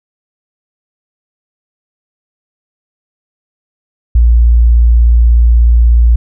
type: tone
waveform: sine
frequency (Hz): 58.3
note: A#1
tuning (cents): +1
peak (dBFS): -3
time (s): 4.15-6.16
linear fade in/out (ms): 5
effects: none